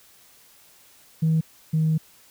sine tone pair in turn, 160 / 157.98 Hz, D#3 / D#3, +49 / +27 cents, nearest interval unison, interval 22 cents, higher first, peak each -16 / -17 dBFS, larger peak first, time 1.22-1.41 / 1.73-1.98 s, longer second, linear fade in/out 10 ms, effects tanh soft clip ceiling -14 dBFS + white hiss -54 dBFS RMS until 2.3 s

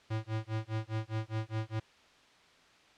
square tone with tremolo, 110 Hz, A2, in tune, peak -31 dBFS, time 0.1-1.8 s, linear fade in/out 10 ms, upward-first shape sine, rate 4.9 Hz, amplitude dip 100%, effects white hiss -61 dBFS RMS until 2.97 s + low-pass 4000 Hz 12 dB/octave

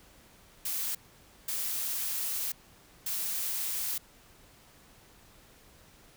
blue noise bursts at uneven times, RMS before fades -33 dBFS, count 3, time 0.65-0.95 / 1.48-2.52 / 3.06-3.98 s, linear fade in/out 5 ms, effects pink hiss -58 dBFS RMS until 6.16 s

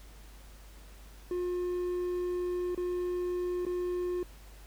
triangle tone with dropouts, 357.2 Hz, F4, 39 cents sharp, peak -28 dBFS, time 1.31-4.23 s, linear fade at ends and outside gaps 2 ms, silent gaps 2.748-2.776 / 3.652-3.665 s, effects added 50 Hz sine -49 dBFS peak until 4.66 s + pink hiss -57 dBFS RMS until 4.66 s

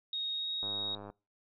sine tone with pitch glide, 3744 to 3768 Hz, A#7 to A#7, +7 to +18 cents, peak -33 dBFS, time 0.13-0.95 s, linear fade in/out 2 ms, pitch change +11 cents, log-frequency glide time 0.33-0.49 s
click train, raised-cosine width 1 ms, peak -32 dBFS, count 49, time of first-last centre 0.63-1.101 s, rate 102 Hz
effects noise-tail reverb RT60 0.3 s tail -24 dB re dry

